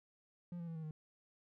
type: tone with pitch steps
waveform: triangle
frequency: 174.61 / 169.44 / 164.43 / 159.56 / 154.84 Hz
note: F3 / E3 / E3 / D#3 / D#3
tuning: 0 / +48 / -4 / +44 / -8 cents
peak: -40 dBFS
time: 0.52-0.91 s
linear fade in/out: 2 ms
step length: 78 ms
effects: none